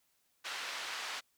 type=band-pass noise; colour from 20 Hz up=pink; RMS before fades=-41 dBFS; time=0.44-1.21 s; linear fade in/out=20 ms; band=1200 to 4800 Hz; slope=12 dB/octave; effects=white hiss -75 dBFS RMS until 1.37 s